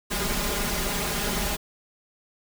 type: noise with comb filter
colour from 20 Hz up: pink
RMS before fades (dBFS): -27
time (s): 0.1-1.57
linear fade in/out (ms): 20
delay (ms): 4.9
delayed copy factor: +0.95
effects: none